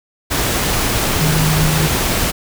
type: tone in noise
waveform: sine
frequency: 155.56 Hz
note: D#3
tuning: in tune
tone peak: -14 dBFS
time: 1.2-1.88 s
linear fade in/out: 20 ms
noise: pink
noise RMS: -17 dBFS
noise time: 0.3-2.32 s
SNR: 0 dB
effects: none